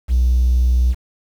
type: tone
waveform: triangle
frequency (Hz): 61.74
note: B1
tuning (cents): 0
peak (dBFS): -8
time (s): 0.08-0.95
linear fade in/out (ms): 50
effects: tanh soft clip ceiling -8 dBFS + 7-bit